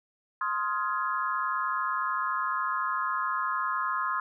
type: chord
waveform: sine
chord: F minor seventh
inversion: second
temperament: just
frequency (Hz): 1047.7 / 1257.2 / 1396.9 / 1676.3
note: C6 / Eb6 / F6 / Ab6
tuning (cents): +2 / +18 / 0 / +16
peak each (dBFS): -30 / -31 / -35 / -36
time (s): 0.41-4.2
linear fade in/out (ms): 2
effects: none